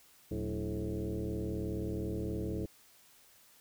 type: tone with frequency modulation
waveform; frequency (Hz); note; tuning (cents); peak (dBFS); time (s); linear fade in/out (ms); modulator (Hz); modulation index
sine; 122.5; B2; -14; -33; 0.31-2.66; 5; 103; 3.4
effects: white hiss -62 dBFS RMS until 3.6 s